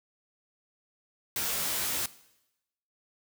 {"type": "noise with comb filter", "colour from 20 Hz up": "white", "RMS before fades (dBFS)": -31, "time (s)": [1.36, 2.06], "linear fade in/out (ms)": 2, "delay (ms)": 15, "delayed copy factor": 0.8, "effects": ["noise-tail reverb RT60 0.9 s tail -18 dB re dry"]}